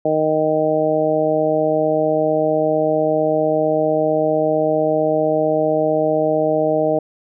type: harmonic tone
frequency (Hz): 155.56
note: D#3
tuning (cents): 0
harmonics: 1 / 2 / 3 / 4 / 5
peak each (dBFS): -28 / -22 / -20 / -17 / -25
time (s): 0.05-6.99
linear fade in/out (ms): 5
effects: none